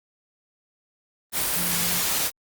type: tone in noise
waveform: sine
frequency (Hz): 174.61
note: F3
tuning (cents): 0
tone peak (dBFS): -33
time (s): 1.54-2.02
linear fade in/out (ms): 50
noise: white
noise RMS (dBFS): -24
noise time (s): 1.32-2.31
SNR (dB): -12
effects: Opus 24 kbps